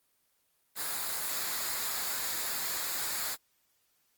white noise with comb filter, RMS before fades -34 dBFS, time 0.75-3.37 s, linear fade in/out 50 ms, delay 0.34 ms, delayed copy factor -0.55, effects white hiss -73 dBFS RMS until 4.17 s + Opus 24 kbps

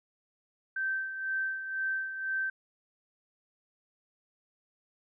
sine tone with tremolo, 1554 Hz, G6, 16 cents flat, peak -28 dBFS, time 0.76-2.5 s, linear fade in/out 5 ms, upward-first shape sine, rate 2 Hz, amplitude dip 60%, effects none

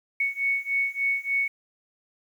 sine beating tone pair, 2217 / 2220.4 Hz, C#7 / C#7, 0 / +2 cents, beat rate 3.4 Hz, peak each -27 / -26 dBFS, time 0.2-1.48 s, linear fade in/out 5 ms, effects 9-bit

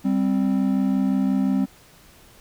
triangle tone pair together, 196.1 / 261.8 Hz, G3 / C4, +1 / +1 cents, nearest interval perfect fourth, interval 500 cents, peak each -19 dBFS, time 0.04-1.66 s, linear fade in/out 20 ms, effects pink hiss -51 dBFS RMS until 2.4 s

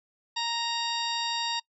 harmonic tone with a mistuned harmonic, 932.3 Hz, A#5, in tune, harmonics 1 / 2 / 3 / 4 / 5 / 6 / 8, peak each -32 / -39 / -36 / -32 / -35 / -41 / -46 dBFS, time 0.36-1.6 s, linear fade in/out 10 ms, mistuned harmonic 8, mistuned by -17 cents, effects noise-tail reverb RT60 0.1 s tail -25 dB re dry

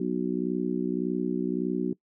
harmonic tone, 61.74 Hz, B1, in tune, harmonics 3 / 4 / 5 / 6, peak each -31 / -31 / -31 / -31 dBFS, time 0-1.93 s, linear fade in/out 5 ms, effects noise-tail reverb RT60 0.1 s tail -22 dB re dry

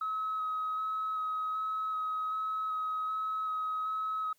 sine tone with vibrato, 1277 Hz, D#6, 45 cents sharp, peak -30 dBFS, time 0.01-4.33 s, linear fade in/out 5 ms, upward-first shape square, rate 1.3 Hz, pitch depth 10 cents each way, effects tanh soft clip ceiling -27 dBFS + white hiss -71 dBFS RMS until 4.38 s

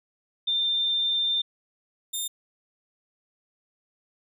sine / 15% pulse tone pair in turn, 3592 / 3627 Hz, A7 / A#7, +35 / -48 cents, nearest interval unison, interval 17 cents, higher second, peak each -22 / -21 dBFS, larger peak second, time 0.47-1.42 / 2.13-2.28 s, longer first, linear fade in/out 10 ms, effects none

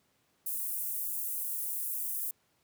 pink high-pass noise, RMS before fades -35 dBFS, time 0.46-2.31 s, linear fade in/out 5 ms, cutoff 11000 Hz, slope 24 dB/octave, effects pink hiss -72 dBFS RMS until 2.63 s + high-pass 100 Hz 12 dB/octave

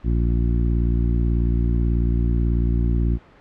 harmonic tone, 58.27 Hz, A#1, in tune, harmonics 1 / 2 / 3 / 4 / 5 / 6, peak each -18 / -24 / -28 / -30 / -32 / -34 dBFS, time 0.03-3.19 s, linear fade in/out 50 ms, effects pink hiss -49 dBFS RMS until 3.4 s + low-pass 2000 Hz 12 dB/octave

